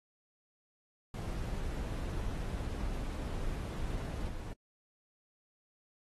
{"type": "noise with level steps", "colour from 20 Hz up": "brown", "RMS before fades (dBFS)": [-37, -41], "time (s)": [1.14, 4.53], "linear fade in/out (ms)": 2, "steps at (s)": 4.28, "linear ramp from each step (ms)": 10, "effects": ["AAC 32 kbps"]}